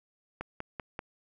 click train, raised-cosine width 0.5 ms, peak -21 dBFS, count 4, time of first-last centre 0.41-0.991 s, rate 5.16 Hz, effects none

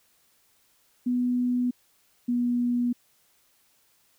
sine tone pair in turn, 246.9 / 242.7 Hz, B3 / B3, 0 / -30 cents, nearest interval unison, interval 30 cents, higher first, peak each -22 dBFS, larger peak neither, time 1.06-1.71 / 2.28-2.93 s, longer neither, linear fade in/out 10 ms, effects white hiss -65 dBFS RMS until 4.18 s

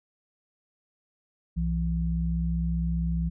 sine tone pair together, 62.78 / 167.6 Hz, B1 / E3, +29 / +29 cents, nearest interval octave + perfect fourth, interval 1700 cents, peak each -27 dBFS, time 1.56-3.3 s, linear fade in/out 20 ms, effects none

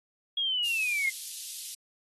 sine linear sweep, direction down, 3322 to 2093 Hz, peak -26 dBFS, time 0.37-1.1 s, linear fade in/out 5 ms
white high-pass noise, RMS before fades -39 dBFS, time 0.64-1.75 s, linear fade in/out 10 ms, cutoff 3200 Hz, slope 24 dB/octave
effects AAC 32 kbps

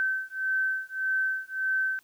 sine beating tone pair, 1540 / 1541.7 Hz, G6 / G6, -31 / -29 cents, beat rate 1.7 Hz, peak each -29 dBFS, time 0-1.99 s, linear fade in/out 0 ms, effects white hiss -64 dBFS RMS until 2.03 s

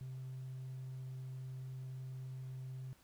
triangle tone, 130 Hz, C3, 11 cents flat, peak -40 dBFS, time 0.01-2.93 s, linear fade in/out 0 ms, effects tanh soft clip ceiling -39 dBFS + pink hiss -68 dBFS RMS until 3.03 s

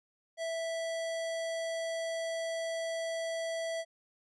square tone, 658 Hz, E5, 3 cents flat, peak -34 dBFS, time 0.37-3.85 s, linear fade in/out 50 ms, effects resampled to 22050 Hz

